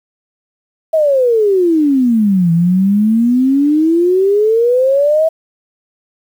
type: exponential two-way sweep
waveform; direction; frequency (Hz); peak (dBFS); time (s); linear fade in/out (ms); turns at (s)
sine; down then up; 653 to 164.81 to 653; -8; 0.93-5.29; 10; 2.52
effects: 7-bit